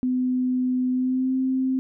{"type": "tone with pitch glide", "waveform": "sine", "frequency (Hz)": [253.4, 261.1], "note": ["B3", "C4"], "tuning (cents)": [45, -3], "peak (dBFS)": -20, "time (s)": [0.03, 1.79], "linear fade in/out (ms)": 0, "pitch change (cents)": 52, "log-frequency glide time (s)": [0.91, 1.35], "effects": []}